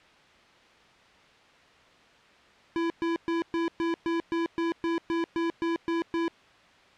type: tone bursts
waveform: square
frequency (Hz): 334.1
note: E4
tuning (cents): +23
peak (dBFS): -26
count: 14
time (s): 2.76-6.28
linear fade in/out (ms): 0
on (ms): 140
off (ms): 120
effects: white hiss -56 dBFS RMS until 6.97 s + low-pass 3000 Hz 12 dB/octave